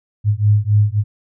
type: beating tone pair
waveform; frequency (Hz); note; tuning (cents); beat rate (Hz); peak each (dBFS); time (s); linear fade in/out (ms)
sine; 102.8 / 106.5; G#2 / G#2; -17 / +44; 3.7; -14; 0.24-1.04; 50
effects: none